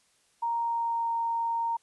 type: tone with pitch glide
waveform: sine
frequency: 932.3 to 924.8 Hz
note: A#5 to A#5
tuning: 0 to -14 cents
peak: -26 dBFS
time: 0.42-1.77 s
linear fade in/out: 10 ms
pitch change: -14 cents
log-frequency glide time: 0.6-1.11 s
effects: white hiss -67 dBFS RMS until 1.82 s + resampled to 24000 Hz